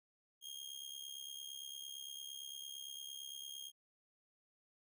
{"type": "tone with amplitude modulation", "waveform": "sawtooth", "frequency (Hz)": 3237, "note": "G#7", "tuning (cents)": -45, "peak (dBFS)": -40, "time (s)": [0.41, 3.72], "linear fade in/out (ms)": 50, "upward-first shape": "sine", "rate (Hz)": 68.8, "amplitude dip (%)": 75, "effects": []}